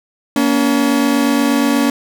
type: tone pair together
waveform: 40% pulse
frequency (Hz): 235.1 / 283.4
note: A#3 / C#4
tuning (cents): +15 / +38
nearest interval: minor third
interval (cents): 323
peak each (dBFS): -15 / -13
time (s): 0.36-1.9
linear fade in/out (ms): 2
effects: none